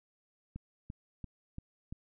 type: click train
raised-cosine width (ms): 5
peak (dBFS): -29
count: 5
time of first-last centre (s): 0.56-1.925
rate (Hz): 2.93
effects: none